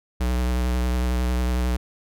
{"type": "tone with vibrato", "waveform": "square", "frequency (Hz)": 61.74, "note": "B1", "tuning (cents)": 0, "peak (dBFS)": -21, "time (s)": [0.2, 1.77], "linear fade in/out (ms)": 10, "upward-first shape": "triangle", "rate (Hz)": 11, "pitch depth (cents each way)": 37, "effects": []}